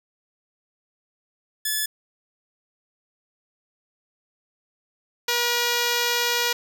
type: tone pair in turn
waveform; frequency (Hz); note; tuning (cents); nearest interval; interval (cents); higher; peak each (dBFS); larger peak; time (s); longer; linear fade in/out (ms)
5% pulse; 1726 / 479.3; A6 / A#4; -34 / +48; octave + minor seventh; 2218; first; -12 / -9; second; 1.65-1.86 / 5.28-6.53; second; 5
effects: none